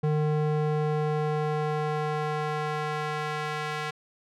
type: tone with band-pass filter sweep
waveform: square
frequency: 151.9 Hz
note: D#3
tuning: 41 cents flat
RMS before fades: -28 dBFS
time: 0.03-3.91 s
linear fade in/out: 10 ms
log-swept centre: 320 to 1800 Hz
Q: 0.76
effects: none